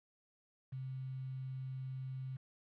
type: tone with quantisation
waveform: sine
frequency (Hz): 131.2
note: C3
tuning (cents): +5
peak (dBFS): -40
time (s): 0.72-2.37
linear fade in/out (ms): 10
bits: 10
effects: low-pass 2000 Hz 12 dB/octave